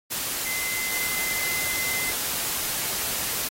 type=tone in noise; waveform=sine; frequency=2055 Hz; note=C7; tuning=32 cents flat; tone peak=-29 dBFS; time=0.45-2.12 s; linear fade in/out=20 ms; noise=white; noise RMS=-28 dBFS; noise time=0.1-3.49 s; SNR=-4 dB; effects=AAC 48 kbps